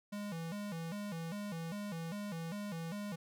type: tone with vibrato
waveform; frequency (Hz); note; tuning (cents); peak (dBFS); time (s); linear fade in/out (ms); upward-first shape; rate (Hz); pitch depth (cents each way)
square; 184.2; F#3; -7; -40; 0.12-3.16; 10; square; 2.5; 190
effects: none